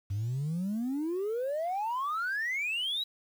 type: exponential sweep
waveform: sine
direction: up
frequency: 95.4 to 3951 Hz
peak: -28 dBFS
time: 0.1-3.04 s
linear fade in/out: 10 ms
effects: tanh soft clip ceiling -26 dBFS + 9-bit